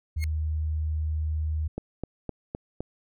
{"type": "tone", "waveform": "sine", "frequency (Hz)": 77.6, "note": "D#2", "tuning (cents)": -4, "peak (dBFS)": -25, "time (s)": [0.16, 1.68], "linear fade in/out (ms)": 10}
{"type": "tone with exponential growth", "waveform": "sawtooth", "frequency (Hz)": 2152, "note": "C7", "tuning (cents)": 48, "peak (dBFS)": -27, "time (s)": [0.17, 0.24], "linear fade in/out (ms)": 0, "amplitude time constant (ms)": 15}
{"type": "click train", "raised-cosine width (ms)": 2, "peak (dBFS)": -18, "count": 5, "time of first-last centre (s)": [1.78, 2.806], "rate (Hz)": 3.9}
{"effects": []}